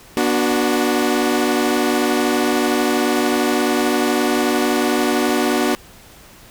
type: chord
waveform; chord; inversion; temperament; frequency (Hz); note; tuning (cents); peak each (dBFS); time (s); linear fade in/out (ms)
sawtooth; B minor; none; equal with one note detuned; 242.3 / 293.7 / 370; B3 / D4 / F#4; -33 / 0 / 0; -16; 0.17-5.75; 0
effects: pink hiss -44 dBFS RMS until 6.5 s